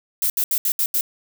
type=noise bursts at uneven times; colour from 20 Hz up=violet; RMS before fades=-20 dBFS; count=6; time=0.22-0.3 / 0.37-0.44 / 0.51-0.58 / 0.65-0.72 / 0.79-0.86 / 0.94-1.01 s; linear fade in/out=2 ms; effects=none